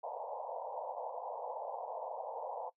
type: band-pass noise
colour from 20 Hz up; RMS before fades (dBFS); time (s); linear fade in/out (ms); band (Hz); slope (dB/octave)
white; -42; 0.03-2.7; 10; 480 to 960; 96
effects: noise-tail reverb RT60 0.1 s tail -20 dB re dry